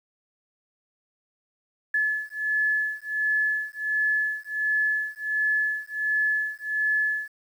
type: beating tone pair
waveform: sine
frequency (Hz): 1718 / 1719.4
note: A6 / A6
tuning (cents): -42 / -40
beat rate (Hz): 1.4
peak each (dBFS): -26 / -26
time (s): 1.94-7.28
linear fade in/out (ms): 5
effects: 9-bit